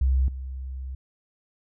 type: tone with level steps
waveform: sine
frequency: 65.41 Hz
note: C2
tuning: in tune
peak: -18 / -31 dBFS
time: 0.01-0.95 s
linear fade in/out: 5 ms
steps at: 0.28 s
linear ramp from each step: 2 ms
effects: none